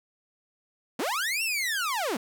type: linear two-way sweep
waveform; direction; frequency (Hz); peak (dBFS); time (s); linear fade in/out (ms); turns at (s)
sawtooth; up then down; 196 to 2770 to 196; -23; 0.99-2.17; 5; 1.43
effects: 9-bit